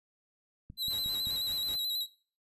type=clicks; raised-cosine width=5 ms; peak=-33 dBFS; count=4; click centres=0.701 / 0.883 / 1.061 / 1.271 s
type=tone with vibrato; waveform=45% pulse; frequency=3951 Hz; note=B7; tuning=in tune; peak=-30 dBFS; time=0.77-2.07 s; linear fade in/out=50 ms; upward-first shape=square; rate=9.3 Hz; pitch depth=43 cents each way
type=noise with tremolo; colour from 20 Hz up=pink; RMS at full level=-48 dBFS; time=0.9-1.76 s; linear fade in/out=5 ms; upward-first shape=sine; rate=5.2 Hz; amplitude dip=65%
effects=noise-tail reverb RT60 0.4 s tail -18 dB re dry + resampled to 32000 Hz